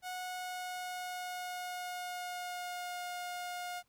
sawtooth tone with pitch glide, 732 to 714 Hz, F#5 to F5, -19 to +38 cents, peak -35 dBFS, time 0.02-3.83 s, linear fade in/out 50 ms, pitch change -43 cents, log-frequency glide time 0.13-3.01 s, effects pink hiss -75 dBFS RMS until 3.88 s

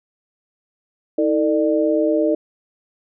sine tone cluster, 320 / 448.9 / 597 Hz, D#4 / A4 / D5, +49 / +35 / +28 cents, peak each -18 / -21 / -19 dBFS, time 1.18-2.35 s, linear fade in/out 5 ms, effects none

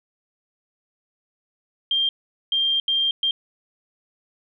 sine tone bursts at uneven times, 3187 Hz, G7, 28 cents sharp, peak -18 dBFS, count 4, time 1.91-2.09 / 2.52-2.8 / 2.88-3.11 / 3.23-3.31 s, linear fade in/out 2 ms, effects none

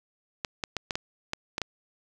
clicks, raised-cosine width 0.2 ms, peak -12 dBFS, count 8, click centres 0.448 / 0.638 / 0.767 / 0.908 / 0.955 / 1.334 / 1.581 / 1.617 s, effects none

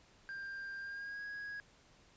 triangle tone with pitch glide, 1591 to 1654.7 Hz, G6 to G#6, +25 to -7 cents, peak -40 dBFS, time 0.29-1.6 s, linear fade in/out 0 ms, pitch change +68 cents, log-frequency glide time 0.8-1.24 s, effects pink hiss -65 dBFS RMS until 2.16 s + resampled to 16000 Hz

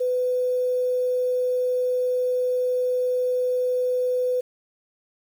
sine tone with quantisation, 501 Hz, B4, 25 cents sharp, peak -20 dBFS, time 0-4.41 s, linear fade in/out 10 ms, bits 8, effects none

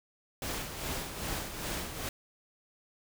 pink noise with tremolo, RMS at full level -35 dBFS, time 0.42-2.09 s, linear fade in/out 2 ms, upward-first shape sine, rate 2.5 Hz, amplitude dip 55%, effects none

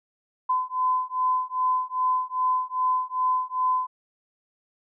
sine beating tone pair, 1016 / 1018.5 Hz, B5 / C6, +49 / -47 cents, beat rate 2.5 Hz, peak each -25 dBFS, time 0.49-3.87 s, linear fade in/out 10 ms, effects none

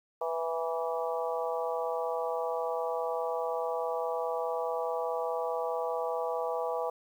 harmonic tone with a mistuned harmonic, 164.81 Hz, E3, in tune, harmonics 3 / 4 / 5 / 6 / 7, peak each -33 / -35 / -37 / -39 / -40 dBFS, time 0.21-6.9 s, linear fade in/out 5 ms, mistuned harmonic 6, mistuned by -27 cents, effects 10-bit

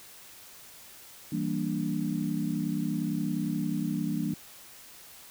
sine chord, E half-diminished seventh, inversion none, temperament equal, 164.81 / 196 / 233.1 / 293.7 Hz, E3 / G3 / Bb3 / D4, 0 / 0 / 0 / 0 cents, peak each -33 dBFS, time 1.32-4.34 s, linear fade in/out 5 ms, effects white hiss -50 dBFS RMS until 5.3 s

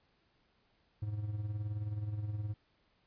triangle tone with tremolo, 104.9 Hz, G#2, 18 cents sharp, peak -30 dBFS, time 1.02-2.54 s, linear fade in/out 5 ms, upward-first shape triangle, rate 19 Hz, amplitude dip 65%, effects pink hiss -73 dBFS RMS until 3.06 s + resampled to 11025 Hz

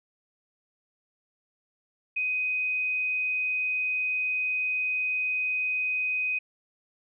sine tone, 2506 Hz, D#7, 12 cents sharp, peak -25 dBFS, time 2.16-6.39 s, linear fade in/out 10 ms, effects none

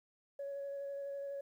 sine tone with vibrato, 559 Hz, C#5, 14 cents sharp, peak -38 dBFS, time 0.39-1.41 s, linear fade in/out 5 ms, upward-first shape square, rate 12 Hz, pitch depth 9 cents each way, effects tanh soft clip ceiling -36 dBFS + 12-bit

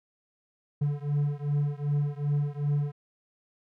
triangle beating tone pair, 144.1 / 146.7 Hz, D3 / D3, -33 / -2 cents, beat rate 2.6 Hz, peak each -26 / -27 dBFS, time 0.81-2.92 s, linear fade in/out 10 ms, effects none

